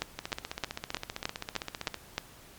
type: two click trains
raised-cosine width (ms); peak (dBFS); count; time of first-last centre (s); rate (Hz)
0.2; -17 / -12; 28 / 8; 0.19-1.943 / 0.02-2.18; 15.4 / 3.24
effects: pink hiss -53 dBFS RMS until 2.58 s + MP3 96 kbps